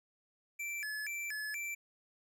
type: tone with vibrato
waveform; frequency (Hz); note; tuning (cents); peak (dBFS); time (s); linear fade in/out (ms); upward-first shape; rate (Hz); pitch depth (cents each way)
square; 2003; B6; +24; -38; 0.59-1.75; 10; square; 2.1; 270
effects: none